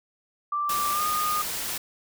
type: tone with pitch glide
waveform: sine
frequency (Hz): 1174.7 to 1226.7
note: D6 to D#6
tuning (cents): 0 to -25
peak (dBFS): -24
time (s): 0.52-1.42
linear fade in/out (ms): 5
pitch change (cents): +75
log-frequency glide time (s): 0.92-1.02
type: noise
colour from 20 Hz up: white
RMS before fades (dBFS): -31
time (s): 0.69-1.78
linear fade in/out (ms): 5
effects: none